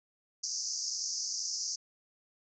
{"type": "band-pass noise", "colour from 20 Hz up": "white", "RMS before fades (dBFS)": -36, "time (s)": [0.43, 1.76], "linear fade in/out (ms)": 10, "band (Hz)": [4800, 6600], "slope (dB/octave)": 96, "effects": []}